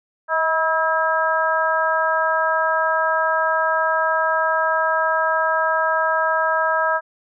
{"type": "harmonic tone with a mistuned harmonic", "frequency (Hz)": 323.2, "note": "E4", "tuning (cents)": -34, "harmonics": [2, 3, 4, 5], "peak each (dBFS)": [-22, -22, -22, -22], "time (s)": [0.28, 7.01], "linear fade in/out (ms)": 50, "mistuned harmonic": 2, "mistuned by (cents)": -26, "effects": []}